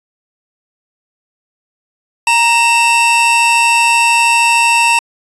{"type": "tone pair together", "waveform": "45% pulse", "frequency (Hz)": [934, 2669], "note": ["A#5", "E7"], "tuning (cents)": [3, 21], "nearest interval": "octave + tritone", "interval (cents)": 1818, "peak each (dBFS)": -11, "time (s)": [2.27, 4.99], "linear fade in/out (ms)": 2, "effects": ["resampled to 24000 Hz"]}